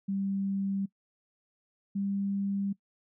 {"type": "tone pair in turn", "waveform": "sine", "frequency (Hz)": [196, 198.28], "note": ["G3", "G3"], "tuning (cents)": [0, 20], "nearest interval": "unison", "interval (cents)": 20, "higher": "second", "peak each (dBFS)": -28, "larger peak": "neither", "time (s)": [[0.08, 0.86], [1.95, 2.73]], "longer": "neither", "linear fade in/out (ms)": 10, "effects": ["noise-tail reverb RT60 0.1 s tail -21 dB re dry"]}